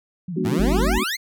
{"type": "tone with vibrato", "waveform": "sine", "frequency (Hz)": 170.1, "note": "F3", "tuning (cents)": -45, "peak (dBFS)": -26, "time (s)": [0.28, 0.88], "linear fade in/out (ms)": 5, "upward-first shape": "sine", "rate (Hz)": 11, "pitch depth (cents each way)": 130}
{"type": "chord", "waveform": "sine", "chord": "G# half-diminished seventh", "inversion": "none", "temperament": "equal with one note detuned", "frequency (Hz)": [207.7, 246.9, 293.7, 371.1], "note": ["G#3", "B3", "D4", "F#4"], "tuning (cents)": [0, 0, 0, 5], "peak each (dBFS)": [-26, -27, -29, -25], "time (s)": [0.36, 1.04], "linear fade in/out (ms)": 10}
{"type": "exponential sweep", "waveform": "20% pulse", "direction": "up", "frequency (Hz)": [94.5, 2218], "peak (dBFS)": -18, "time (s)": [0.44, 1.17], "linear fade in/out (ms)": 20}
{"type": "tone", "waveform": "sine", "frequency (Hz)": 49.62, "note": "G1", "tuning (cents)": 22, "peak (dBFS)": -20, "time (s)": [0.59, 0.99], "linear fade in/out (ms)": 10}
{"effects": []}